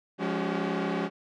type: tone cluster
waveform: sawtooth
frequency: 175.2 / 207.3 / 281.1 / 381.2 Hz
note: F3 / G#3 / C#4 / G4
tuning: +6 / -3 / +24 / -48 cents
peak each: -29 dBFS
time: 0.18-1.1 s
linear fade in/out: 50 ms
effects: low-pass 3000 Hz 12 dB/octave